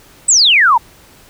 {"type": "exponential sweep", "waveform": "sine", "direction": "down", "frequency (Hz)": [8400, 870], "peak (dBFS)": -6, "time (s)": [0.28, 0.78], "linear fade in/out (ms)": 10, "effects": ["pink hiss -44 dBFS RMS until 1.29 s"]}